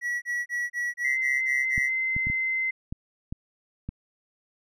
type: tone bursts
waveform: triangle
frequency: 1933 Hz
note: B6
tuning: 38 cents flat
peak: -24 dBFS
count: 8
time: 0.01-1.9 s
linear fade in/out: 50 ms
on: 210 ms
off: 30 ms
type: tone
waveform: sine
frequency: 2067 Hz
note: C7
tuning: 22 cents flat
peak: -24 dBFS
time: 1.04-2.71 s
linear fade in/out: 10 ms
type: clicks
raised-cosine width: 5 ms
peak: -20 dBFS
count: 7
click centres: 1.779 / 2.165 / 2.27 / 2.3 / 2.925 / 3.325 / 3.89 s
effects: none